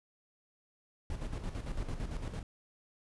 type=noise with tremolo; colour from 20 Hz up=brown; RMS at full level=-36 dBFS; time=1.1-2.43 s; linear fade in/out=2 ms; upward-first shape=square; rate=8.9 Hz; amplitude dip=55%; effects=resampled to 24000 Hz